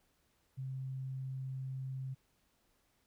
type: tone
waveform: sine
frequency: 132.1 Hz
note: C3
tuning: 17 cents sharp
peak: -38 dBFS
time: 0.57-2.15 s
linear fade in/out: 20 ms
effects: pink hiss -75 dBFS RMS until 3.06 s